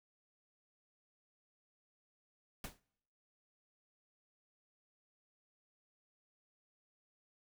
pink noise with exponential decay, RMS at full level -41 dBFS, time 2.64-2.8 s, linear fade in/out 2 ms, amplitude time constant 34 ms, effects noise-tail reverb RT60 0.8 s tail -26 dB re dry

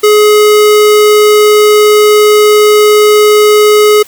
square tone, 421.4 Hz, G#4, 25 cents sharp, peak -3 dBFS, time 0.03-4.03 s, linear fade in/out 10 ms, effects white hiss -35 dBFS RMS until 4.07 s

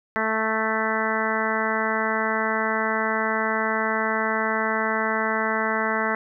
harmonic tone, 220 Hz, A3, in tune, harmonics 1 / 2 / 3 / 4 / 5 / 6 / 7 / 8 / 9, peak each -30 / -30 / -30 / -30 / -30 / -30 / -30 / -30 / -30 dBFS, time 0.16-6.15 s, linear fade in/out 0 ms, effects none

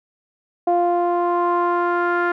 sawtooth tone with low-pass filter sweep, 349.2 Hz, F4, in tune, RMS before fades -19 dBFS, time 0.67-2.32 s, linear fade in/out 5 ms, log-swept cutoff 720 to 1500 Hz, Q 4, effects none

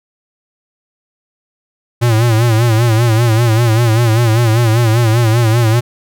square tone with vibrato, 114.8 Hz, A#2, 26 cents flat, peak -9 dBFS, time 2.01-5.81 s, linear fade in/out 20 ms, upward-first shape sine, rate 5.1 Hz, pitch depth 95 cents each way, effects none

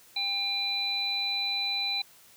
harmonic tone, 800 Hz, G5, 35 cents sharp, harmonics 1 / 3 / 5, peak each -39 / -34 / -28 dBFS, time 0.16-2.02 s, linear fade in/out 5 ms, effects white hiss -56 dBFS RMS until 2.36 s

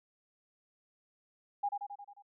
sine tone with echo, 812 Hz, G#5, 39 cents flat, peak -29 dBFS, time 1.63-1.69 s, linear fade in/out 10 ms, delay 89 ms, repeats 6, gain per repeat -4 dB, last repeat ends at 2.224 s, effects none

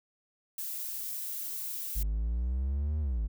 violet noise, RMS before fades -37 dBFS, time 0.58-2.03 s, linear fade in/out 2 ms
triangle exponential two-way sweep, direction up then down, 49 to 77.78 to 49 Hz, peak -26 dBFS, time 1.95-3.28 s, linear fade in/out 20 ms, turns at 3 s
effects none

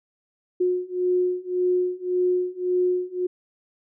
sine beating tone pair, 361.1 / 362.9 Hz, F#4 / F#4, -42 / -34 cents, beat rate 1.8 Hz, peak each -24 / -23 dBFS, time 0.6-3.27 s, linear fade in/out 10 ms, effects none

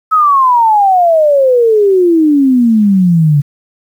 sine exponential sweep, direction down, 1300 to 140.5 Hz, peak -5 dBFS, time 0.11-3.42 s, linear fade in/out 20 ms, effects 7-bit

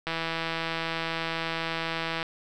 click train, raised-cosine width 0.3 ms, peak -14 dBFS, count 355, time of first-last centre 0.07-2.229 s, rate 164 Hz, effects none

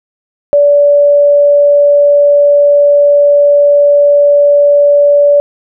sine tone, 577 Hz, D5, 31 cents flat, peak -3 dBFS, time 0.53-5.4 s, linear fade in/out 0 ms, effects none

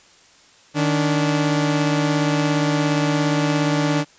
sawtooth tone pair together, 153 / 288.8 Hz, D#3 / D4, -29 / -29 cents, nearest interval major seventh, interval 1100 cents, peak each -16 dBFS, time 0.74-4.05 s, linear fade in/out 50 ms, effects white hiss -51 dBFS RMS until 4.18 s + resampled to 16000 Hz

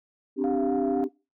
sine chord, C suspended second, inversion none, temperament just, 261.6 / 294.3 / 392.4 Hz, C4 / D4 / G4, 0 / +4 / +2 cents, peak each -26 dBFS, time 0.36-1.09 s, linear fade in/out 50 ms
sine tone with vibrato, 698.5 Hz, F5, in tune, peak -29 dBFS, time 0.44-1.04 s, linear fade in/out 0 ms, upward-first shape triangle, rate 4.1 Hz, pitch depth 50 cents each way
effects noise-tail reverb RT60 0.3 s tail -24 dB re dry + tanh soft clip ceiling -17 dBFS

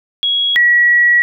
sine tone pair in turn, 3322 / 1924.7 Hz, G#7 / B6, 0 / -45 cents, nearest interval major sixth, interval 945 cents, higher first, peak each -12 / -7 dBFS, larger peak second, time 0.23-0.56 / 0.56-1.22 s, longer second, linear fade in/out 0 ms, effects none

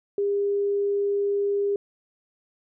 sine tone, 403.3 Hz, G4, 49 cents sharp, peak -21 dBFS, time 0.18-1.76 s, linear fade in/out 2 ms, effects none

